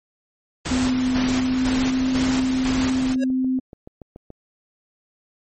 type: noise with tremolo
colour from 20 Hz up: pink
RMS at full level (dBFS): -26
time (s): 0.65-3.15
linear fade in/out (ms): 10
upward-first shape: square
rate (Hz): 2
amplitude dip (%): 45
type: tone with pitch glide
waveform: sine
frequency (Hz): 254.8 to 258.8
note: C4 to C4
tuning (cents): -46 to -19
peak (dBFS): -18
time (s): 0.7-3.6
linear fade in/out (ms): 20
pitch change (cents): +27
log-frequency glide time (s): 1.19-1.92
type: click train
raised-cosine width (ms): 2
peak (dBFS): -25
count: 12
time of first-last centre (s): 2.73-4.304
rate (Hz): 6.99
type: tone with exponential growth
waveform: square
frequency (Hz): 550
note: C#5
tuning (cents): -14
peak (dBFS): -24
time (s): 3.15-3.24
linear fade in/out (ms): 5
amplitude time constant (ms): 18
effects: MP3 32 kbps